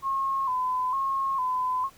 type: tone with vibrato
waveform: sine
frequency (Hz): 1046.5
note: C6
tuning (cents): 0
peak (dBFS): -24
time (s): 0.02-1.9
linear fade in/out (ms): 50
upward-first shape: square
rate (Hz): 1.1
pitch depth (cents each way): 58
effects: pink hiss -55 dBFS RMS until 1.97 s